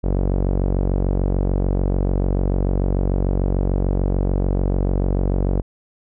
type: tone with low-pass filter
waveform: sawtooth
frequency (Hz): 46.79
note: F#1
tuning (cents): +20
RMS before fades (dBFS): -19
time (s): 0.03-5.62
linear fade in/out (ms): 20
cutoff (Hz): 540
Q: 1.3
effects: none